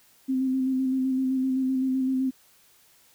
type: tone with vibrato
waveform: sine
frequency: 261.6 Hz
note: C4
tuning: in tune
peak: -22 dBFS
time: 0.28-2.31 s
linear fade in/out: 20 ms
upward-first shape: square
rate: 7.8 Hz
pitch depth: 19 cents each way
effects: white hiss -59 dBFS RMS until 3.14 s